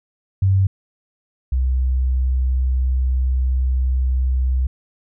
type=tone pair in turn; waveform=sine; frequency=96 / 64.07 Hz; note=G2 / C2; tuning=-36 / -36 cents; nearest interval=perfect fifth; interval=700 cents; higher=first; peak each=-12 / -15 dBFS; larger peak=first; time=0.42-0.67 / 1.52-4.67 s; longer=second; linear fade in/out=5 ms; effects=none